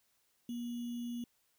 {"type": "tone with sample-and-hold", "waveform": "sine", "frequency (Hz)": 238.8, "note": "A#3", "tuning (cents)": 42, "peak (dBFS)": -37, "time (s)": [0.49, 1.24], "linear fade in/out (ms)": 2, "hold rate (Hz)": 3150, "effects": ["white hiss -75 dBFS RMS until 1.58 s"]}